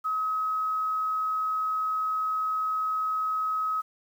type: tone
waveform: sine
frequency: 1275 Hz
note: D#6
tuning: 42 cents sharp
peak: -25 dBFS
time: 0.04-3.82 s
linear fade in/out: 20 ms
effects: 9-bit